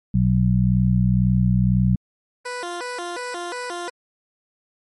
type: harmonic tone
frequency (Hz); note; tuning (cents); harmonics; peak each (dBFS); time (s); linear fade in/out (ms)
62; B1; +7; 1 / 2 / 3; -23 / -18 / -18; 0.14-1.96; 5
type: tone with vibrato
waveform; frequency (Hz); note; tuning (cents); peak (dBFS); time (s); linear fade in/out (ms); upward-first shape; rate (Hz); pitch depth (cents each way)
15% pulse; 415.3; G#4; 0; -21; 2.45-3.9; 10; square; 2.8; 300
effects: MP3 48 kbps